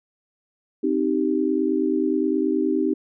sine chord, C minor, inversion none, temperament equal with one note detuned, 261.6 / 311.1 / 389.7 Hz, C4 / Eb4 / G4, 0 / 0 / -10 cents, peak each -24 / -22 / -24 dBFS, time 0.83-2.94 s, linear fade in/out 10 ms, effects none

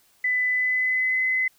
sine tone with pitch glide, 2000 to 2033 Hz, B6 to B6, +21 to +50 cents, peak -20 dBFS, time 0.24-1.48 s, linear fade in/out 5 ms, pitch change +29 cents, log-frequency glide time 0.5-1.22 s, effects white hiss -61 dBFS RMS until 1.58 s

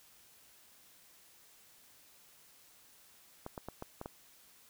clicks, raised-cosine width 1 ms, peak -27 dBFS, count 6, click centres 3.464 / 3.578 / 3.686 / 3.824 / 4.014 / 4.059 s, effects white hiss -62 dBFS RMS until 4.69 s

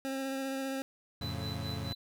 25% pulse tone with vibrato, 268.4 Hz, C4, 44 cents sharp, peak -30 dBFS, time 0.05-0.82 s, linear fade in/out 0 ms, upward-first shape sine, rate 15 Hz, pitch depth 14 cents each way
30% pulse chord, F augmented, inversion none, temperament equal, 87.31 / 110 / 138.59 Hz, F2 / A2 / C#3, 0 / 0 / 0 cents, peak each -37 / -37 / -38 dBFS, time 1.21-1.93 s, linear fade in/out 5 ms
triangle tone with tremolo, 3999 Hz, B7, 21 cents sharp, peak -38 dBFS, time 1.21-1.95 s, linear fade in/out 10 ms, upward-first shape sine, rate 4.6 Hz, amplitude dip 85%
effects none

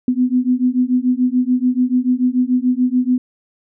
sine beating tone pair, 247.7 / 254.6 Hz, B3 / C4, +5 / -47 cents, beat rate 6.9 Hz, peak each -16 dBFS, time 0.08-3.18 s, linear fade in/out 2 ms, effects none

